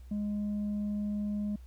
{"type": "tone with tanh clipping", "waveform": "sine", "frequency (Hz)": 207.1, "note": "G#3", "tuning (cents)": -5, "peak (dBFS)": -31, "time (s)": [0.11, 1.56], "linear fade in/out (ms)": 5, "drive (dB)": 2, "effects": ["added 62 Hz sine -46 dBFS peak until 1.66 s", "pink hiss -67 dBFS RMS until 1.66 s"]}